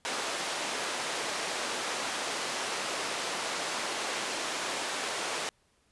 pink band-pass noise, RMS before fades -34 dBFS, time 0.05-5.49 s, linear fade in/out 0 ms, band 470 to 8100 Hz, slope 12 dB/octave, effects pink hiss -69 dBFS RMS until 5.91 s + resampled to 24000 Hz

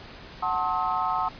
sine chord, F# diminished seventh, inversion none, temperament just, 740 / 888 / 1065.6 / 1278.7 Hz, F#5 / A5 / C6 / Eb6, 0 / +16 / +31 / +47 cents, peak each -29 dBFS, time 0.42-1.29 s, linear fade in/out 10 ms, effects pink hiss -44 dBFS RMS until 1.39 s + resampled to 11025 Hz

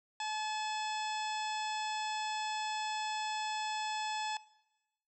harmonic tone, 860 Hz, A5, 40 cents flat, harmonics 1 / 2 / 3 / 4 / 5 / 6 / 7 / 8 / 9, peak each -37 / -44 / -45 / -45 / -52 / -48 / -58 / -56 / -49 dBFS, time 0.2-4.37 s, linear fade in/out 2 ms, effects noise-tail reverb RT60 1.0 s tail -19 dB re dry

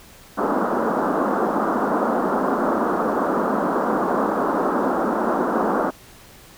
pink band-pass noise, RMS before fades -21 dBFS, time 0.37-5.91 s, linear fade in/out 20 ms, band 200 to 1400 Hz, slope 48 dB/octave, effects pink hiss -46 dBFS RMS until 6.57 s

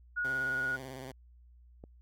sine tone, 1450 Hz, F#6, 35 cents flat, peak -30 dBFS, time 0.16-0.77 s, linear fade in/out 20 ms
10% pulse tone with vibrato, 131.3 Hz, C3, 6 cents sharp, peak -34 dBFS, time 0.24-1.12 s, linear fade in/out 10 ms, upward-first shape square, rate 18 Hz, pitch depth 50 cents each way
click, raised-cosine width 2 ms, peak -34 dBFS, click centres 1.839 s
effects added 60 Hz sine -55 dBFS peak until 2.01 s

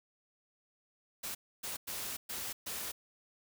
white noise bursts at uneven times, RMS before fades -40 dBFS, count 5, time 1.23-1.35 / 1.63-1.77 / 1.87-2.17 / 2.29-2.53 / 2.66-2.92 s, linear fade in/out 10 ms, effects none

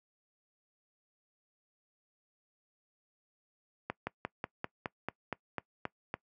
slowing click train, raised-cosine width 0.5 ms, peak -19 dBFS, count 11, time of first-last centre 3.9-6.141 s, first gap 170 ms, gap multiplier 1.06, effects noise-tail reverb RT60 0.1 s tail -22 dB re dry + high-pass 100 Hz 12 dB/octave

